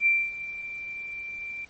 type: tone with ADSR envelope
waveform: sine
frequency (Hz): 2354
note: D7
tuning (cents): +3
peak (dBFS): -17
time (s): 0-1.65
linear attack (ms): 61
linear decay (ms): 250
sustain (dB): -16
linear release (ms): 4
effects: pink hiss -56 dBFS RMS until 1.69 s + MP3 32 kbps